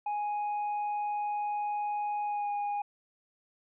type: tone with pitch glide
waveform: triangle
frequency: 830.6 to 820.6 Hz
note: G#5 to G#5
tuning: 0 to -21 cents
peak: -28 dBFS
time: 0.06-2.82 s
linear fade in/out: 5 ms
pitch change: -21 cents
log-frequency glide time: 2.25-2.5 s
effects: resampled to 8000 Hz